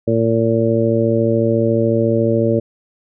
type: harmonic tone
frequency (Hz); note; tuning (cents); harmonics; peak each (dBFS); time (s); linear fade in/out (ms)
114; A#2; -38; 1 / 2 / 3 / 4 / 5; -19 / -19 / -19 / -19 / -19; 0.07-2.6; 10
effects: none